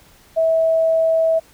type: tone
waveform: sine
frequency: 650 Hz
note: E5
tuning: 24 cents flat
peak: -13 dBFS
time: 0.36-1.4 s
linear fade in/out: 20 ms
effects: pink hiss -50 dBFS RMS until 1.53 s